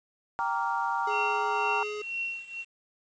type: chord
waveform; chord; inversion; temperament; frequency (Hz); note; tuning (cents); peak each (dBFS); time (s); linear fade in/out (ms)
sine; G minor seventh; none; equal with one note detuned; 784 / 932.3 / 1160.5 / 1396.9; G5 / Bb5 / D6 / F6; 0 / 0 / -21 / 0; -33 / -29 / -34 / -34; 0.39-1.83; 0
type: tone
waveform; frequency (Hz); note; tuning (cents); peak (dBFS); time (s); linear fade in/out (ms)
square; 420; G#4; +19; -34; 1.07-2.02; 5
type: tone with tremolo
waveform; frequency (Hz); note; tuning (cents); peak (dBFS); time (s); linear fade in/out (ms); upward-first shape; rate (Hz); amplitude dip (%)
sine; 2728; F7; -41; -28; 1.09-2.65; 50; triangle; 2; 90
effects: resampled to 16000 Hz + 9-bit